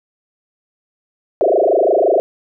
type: tone with frequency modulation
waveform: sine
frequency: 526 Hz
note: C5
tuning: 9 cents sharp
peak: -10 dBFS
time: 1.41-2.2 s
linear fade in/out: 0 ms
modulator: 25.8 Hz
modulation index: 6.3
effects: none